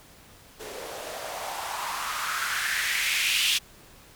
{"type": "noise with band-pass filter sweep", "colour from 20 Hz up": "blue", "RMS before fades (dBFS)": -29, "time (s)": [0.59, 3.59], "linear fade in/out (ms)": 20, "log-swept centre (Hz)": [410, 3100], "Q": 3.2, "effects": ["pink hiss -52 dBFS RMS until 4.15 s"]}